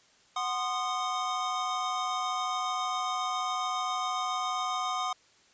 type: chord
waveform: square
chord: C diminished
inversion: second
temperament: equal with one note detuned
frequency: 740 / 1046.5 / 1230.9 Hz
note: Gb5 / C6 / Eb6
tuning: 0 / 0 / -19 cents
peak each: -35 / -36 / -33 dBFS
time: 0.36-5.13 s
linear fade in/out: 5 ms
effects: white hiss -62 dBFS RMS until 5.53 s + resampled to 16000 Hz